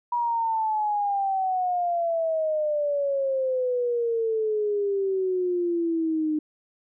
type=exponential sweep; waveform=sine; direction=down; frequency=966 to 303.6 Hz; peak=-22 dBFS; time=0.12-6.39 s; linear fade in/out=5 ms; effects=none